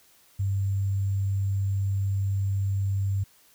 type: tone with sample-and-hold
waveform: sine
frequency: 98 Hz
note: G2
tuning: in tune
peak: -23 dBFS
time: 0.39-3.24 s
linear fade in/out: 10 ms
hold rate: 7350 Hz
effects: white hiss -59 dBFS RMS until 3.54 s